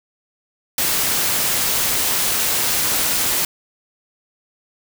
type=noise; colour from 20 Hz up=white; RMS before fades=-19 dBFS; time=0.78-3.45 s; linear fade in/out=2 ms; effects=none